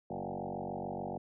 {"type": "tone with frequency modulation", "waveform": "sine", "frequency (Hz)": 476, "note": "A#4", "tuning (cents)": 36, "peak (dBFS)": -36, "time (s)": [0.1, 1.18], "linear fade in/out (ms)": 5, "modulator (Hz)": 46.9, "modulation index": 7.3, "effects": []}